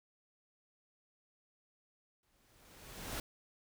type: noise with exponential growth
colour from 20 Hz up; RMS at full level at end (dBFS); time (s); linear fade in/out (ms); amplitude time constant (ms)
pink; -39; 2.23-3.2; 2; 210
effects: none